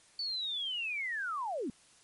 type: linear sweep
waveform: sine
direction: down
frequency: 4539 to 207.7 Hz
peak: -33 dBFS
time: 0.19-1.7 s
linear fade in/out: 2 ms
effects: white hiss -62 dBFS RMS until 2.03 s + MP3 48 kbps